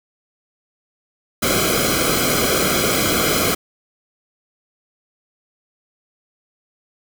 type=noise with comb filter; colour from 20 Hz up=pink; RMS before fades=-18 dBFS; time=1.42-3.55 s; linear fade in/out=10 ms; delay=1.1 ms; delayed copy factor=-0.95; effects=none